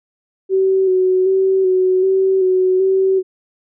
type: tone with vibrato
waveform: sine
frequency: 376.7 Hz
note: F#4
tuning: 31 cents sharp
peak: -11 dBFS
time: 0.49-3.23 s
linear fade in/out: 50 ms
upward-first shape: square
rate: 1.3 Hz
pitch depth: 24 cents each way
effects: none